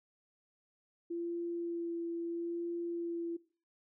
sine tone with vibrato, 340 Hz, F4, 46 cents flat, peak -35 dBFS, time 1.1-3.37 s, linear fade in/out 10 ms, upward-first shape sine, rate 0.76 Hz, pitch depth 13 cents each way, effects noise-tail reverb RT60 0.4 s tail -20 dB re dry

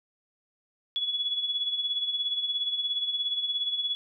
sine tone with tremolo, 3390 Hz, G#7, 35 cents sharp, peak -24 dBFS, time 0.96-3.95 s, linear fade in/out 0 ms, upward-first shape sine, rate 17 Hz, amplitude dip 60%, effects none

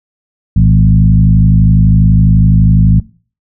sine tone with frequency modulation, 115.5 Hz, A#2, 16 cents flat, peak -4 dBFS, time 0.56-3 s, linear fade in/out 5 ms, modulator 52 Hz, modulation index 1.4, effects noise-tail reverb RT60 0.4 s tail -20 dB re dry

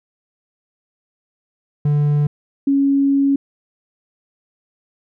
triangle / sine tone pair in turn, 146.83 / 277.2 Hz, D3 / C#4, 0 / 0 cents, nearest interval major seventh, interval 1100 cents, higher second, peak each -11 / -12 dBFS, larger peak first, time 1.85-2.27 / 2.67-3.36 s, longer second, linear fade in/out 5 ms, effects none

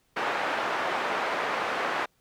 pink band-pass noise, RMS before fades -29 dBFS, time 0.16-2.06 s, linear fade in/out 10 ms, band 610 to 1800 Hz, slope 12 dB/octave, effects pink hiss -69 dBFS RMS until 2.2 s

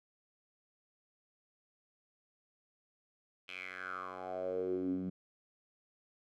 10% pulse tone with band-pass filter sweep, 92.5 Hz, F#2, in tune, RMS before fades -39 dBFS, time 3.48-5.1 s, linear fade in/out 10 ms, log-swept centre 2800 to 200 Hz, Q 6.4, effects none

